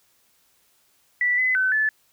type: tone with pitch steps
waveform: sine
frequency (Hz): 1965 / 2021 / 1520 / 1737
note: B6 / B6 / F#6 / A6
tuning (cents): -9 / +39 / +46 / -23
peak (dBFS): -18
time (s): 1.21-1.89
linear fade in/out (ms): 2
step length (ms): 170
effects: white hiss -63 dBFS RMS until 2.12 s